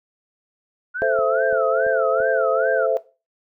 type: tone with vibrato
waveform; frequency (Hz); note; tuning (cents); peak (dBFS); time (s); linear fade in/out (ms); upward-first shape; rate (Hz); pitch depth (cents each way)
sine; 1413; F6; +20; -24; 0.94-2.87; 20; sine; 2.4; 200
type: chord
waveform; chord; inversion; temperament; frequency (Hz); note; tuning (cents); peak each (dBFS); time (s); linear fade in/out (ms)
sine; A minor; none; equal with one note detuned; 440 / 523.3 / 665; A4 / C5 / E5; 0 / 0 / +15; -22 / -21 / -20; 1.02-2.97; 0
type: click train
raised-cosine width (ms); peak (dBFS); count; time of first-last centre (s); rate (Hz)
2; -26; 4; 1.19-2.204; 2.96
effects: noise-tail reverb RT60 0.3 s tail -17 dB re dry